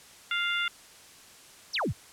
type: harmonic tone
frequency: 698.5 Hz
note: F5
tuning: in tune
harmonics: 2 / 3 / 4 / 5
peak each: -30 / -32 / -33 / -34 dBFS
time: 0.31-0.68 s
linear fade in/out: 2 ms
type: exponential sweep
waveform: sine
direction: down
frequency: 6645 to 68 Hz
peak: -26 dBFS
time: 1.73-1.93 s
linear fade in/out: 20 ms
effects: white hiss -52 dBFS RMS until 2.12 s + low-pass 10000 Hz 12 dB/octave